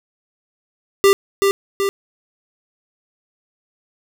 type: tone with echo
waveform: square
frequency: 395.4 Hz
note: G4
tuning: 15 cents sharp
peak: -9 dBFS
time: 1.04-1.13 s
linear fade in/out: 0 ms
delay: 380 ms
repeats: 2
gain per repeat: -4 dB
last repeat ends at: 1.89 s
effects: none